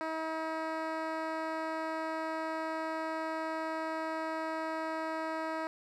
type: tone with band-pass filter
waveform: 10% pulse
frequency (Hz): 319.7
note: D#4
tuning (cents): +47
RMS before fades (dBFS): -36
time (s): 0.01-5.67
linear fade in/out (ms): 0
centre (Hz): 640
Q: 0.55
effects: none